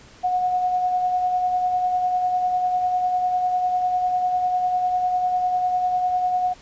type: tone with tremolo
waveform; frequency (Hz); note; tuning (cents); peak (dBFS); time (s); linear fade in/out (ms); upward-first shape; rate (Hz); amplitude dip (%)
sine; 729; F#5; -26; -17; 0.23-6.54; 20; sine; 10; 35
effects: pink hiss -48 dBFS RMS until 6.61 s + resampled to 16000 Hz